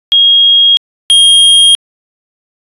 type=tone pair in turn; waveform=sine / square; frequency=3268 / 3240 Hz; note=G#7 / G#7; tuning=-29 / -43 cents; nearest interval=unison; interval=14 cents; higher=first; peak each=-3 dBFS; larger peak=neither; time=0.12-0.77 / 1.1-1.75 s; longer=neither; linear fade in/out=0 ms; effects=resampled to 24000 Hz